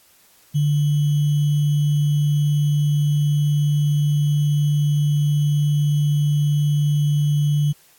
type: tone with sample-and-hold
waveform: sine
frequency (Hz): 146.83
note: D3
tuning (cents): 0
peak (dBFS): -15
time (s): 0.54-7.73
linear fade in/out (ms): 20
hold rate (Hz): 3150
effects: white hiss -54 dBFS RMS until 7.98 s + AAC 64 kbps